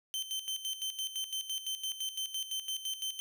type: tone with tremolo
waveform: sawtooth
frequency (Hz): 3093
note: G7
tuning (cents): -24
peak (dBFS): -30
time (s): 0.14-3.2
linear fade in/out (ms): 0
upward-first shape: square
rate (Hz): 5.9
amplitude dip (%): 70
effects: none